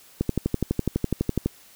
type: click train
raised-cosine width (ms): 3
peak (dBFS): -9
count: 16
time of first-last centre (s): 0.21-1.46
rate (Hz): 12
effects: white hiss -52 dBFS RMS until 1.75 s